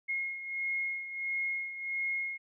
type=beating tone pair; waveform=sine; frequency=2154 / 2155.5 Hz; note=C7 / C#7; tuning=+50 / -49 cents; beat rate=1.5 Hz; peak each=-33 / -39 dBFS; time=0.08-2.38 s; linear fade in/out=20 ms; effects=none